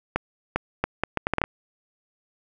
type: accelerating click train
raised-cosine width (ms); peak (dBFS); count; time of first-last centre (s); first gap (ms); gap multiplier
0.5; -7; 10; 0.16-1.44; 400; 0.7
effects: none